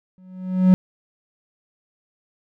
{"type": "tone with exponential growth", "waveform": "triangle", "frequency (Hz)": 185, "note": "F#3", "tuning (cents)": 0, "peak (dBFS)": -5, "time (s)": [0.18, 0.74], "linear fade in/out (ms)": 0, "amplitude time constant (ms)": 120, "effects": []}